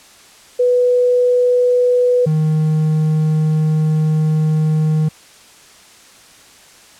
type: tone pair in turn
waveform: sine / triangle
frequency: 493.9 / 155.57 Hz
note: B4 / D#3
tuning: 0 / 0 cents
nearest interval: octave + minor sixth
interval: 2000 cents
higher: first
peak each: -10 dBFS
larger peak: neither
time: 0.59-2.26 / 2.26-5.09 s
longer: second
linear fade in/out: 10 ms
effects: white hiss -44 dBFS RMS until 6.99 s + low-pass 9000 Hz 12 dB/octave